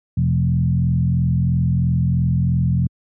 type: tone with frequency modulation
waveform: sine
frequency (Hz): 127.9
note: C3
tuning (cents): -39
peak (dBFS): -14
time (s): 0.17-2.87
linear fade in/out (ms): 5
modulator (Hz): 43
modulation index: 1.2
effects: high-pass 60 Hz 12 dB/octave